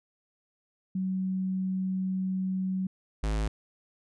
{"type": "tone pair in turn", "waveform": ["sine", "square"], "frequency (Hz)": [187.9, 53.2], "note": ["F#3", "G#1"], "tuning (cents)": [27, 42], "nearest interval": "octave + minor seventh", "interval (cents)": 2185, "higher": "first", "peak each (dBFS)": -27, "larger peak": "neither", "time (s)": [[0.95, 2.87], [3.23, 3.48]], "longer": "first", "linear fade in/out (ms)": 5, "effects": ["resampled to 22050 Hz"]}